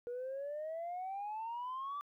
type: exponential sweep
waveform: sine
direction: up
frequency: 476.2 to 1174.7 Hz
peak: -37 dBFS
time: 0.07-2.01 s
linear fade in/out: 0 ms
effects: tanh soft clip ceiling -36 dBFS + 13-bit